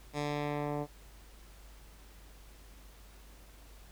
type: tone with low-pass filter sweep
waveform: 10% pulse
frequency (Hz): 146.83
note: D3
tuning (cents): 0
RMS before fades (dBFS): -35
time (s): 0.13-0.87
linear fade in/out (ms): 50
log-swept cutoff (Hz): 8500 to 760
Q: 0.8
effects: added 50 Hz sine -53 dBFS peak until 3.91 s + pink hiss -59 dBFS RMS until 3.91 s